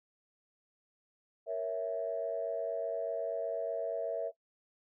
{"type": "chord", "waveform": "sine", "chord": "A# diminished", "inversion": "none", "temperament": "equal", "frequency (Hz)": [466.2, 554.4, 659.3], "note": ["A#4", "C#5", "E5"], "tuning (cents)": [0, 0, 0], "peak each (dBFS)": [-38, -38, -34], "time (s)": [1.46, 4.32], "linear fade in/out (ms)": 50, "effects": ["noise-tail reverb RT60 0.1 s tail -21 dB re dry", "tanh soft clip ceiling -23 dBFS"]}